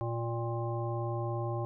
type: harmonic tone with a mistuned harmonic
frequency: 117.3 Hz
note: A#2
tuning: 11 cents sharp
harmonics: 1 / 3 / 5 / 7 / 9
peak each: -33 / -38 / -40 / -41 / -43 dBFS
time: 0.01-1.65 s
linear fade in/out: 0 ms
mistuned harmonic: 7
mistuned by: -44 cents
effects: none